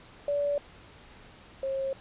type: tone pair in turn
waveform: sine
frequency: 576 / 538.2 Hz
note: D5 / C5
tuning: -34 / +49 cents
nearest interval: minor second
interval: 117 cents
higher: first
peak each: -25 / -28 dBFS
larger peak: first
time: 0.28-0.58 / 1.63-1.93 s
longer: neither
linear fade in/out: 2 ms
effects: pink hiss -52 dBFS RMS until 2 s + resampled to 8000 Hz